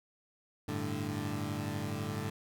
20% pulse chord, G suspended second, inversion none, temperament equal, 98 / 110 / 146.83 Hz, G2 / A2 / D3, 0 / 0 / 0 cents, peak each -34 dBFS, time 0.68-2.3 s, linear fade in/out 5 ms, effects none

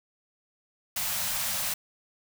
white band-stop noise, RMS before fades -30 dBFS, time 0.96-1.74 s, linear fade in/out 5 ms, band 230 to 530 Hz, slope 96 dB/octave, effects none

